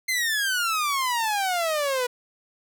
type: exponential sweep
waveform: sawtooth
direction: down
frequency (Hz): 2100 to 484.5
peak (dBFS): -19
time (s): 0.08-2.07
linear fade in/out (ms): 10
effects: none